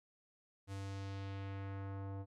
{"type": "tone with low-pass filter sweep", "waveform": "square", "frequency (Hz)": 98, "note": "G2", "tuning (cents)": 0, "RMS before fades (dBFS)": -44, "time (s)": [0.67, 2.26], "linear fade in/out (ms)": 50, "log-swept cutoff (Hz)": [9900, 780], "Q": 1.1, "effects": []}